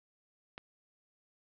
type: click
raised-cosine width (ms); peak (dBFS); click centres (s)
0.3; -27; 0.579
effects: low-pass 5000 Hz 12 dB/octave